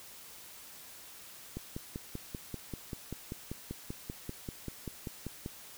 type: click train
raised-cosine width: 3 ms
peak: -25 dBFS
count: 21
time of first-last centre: 1.57-5.461 s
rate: 5.14 Hz
effects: white hiss -51 dBFS RMS until 5.77 s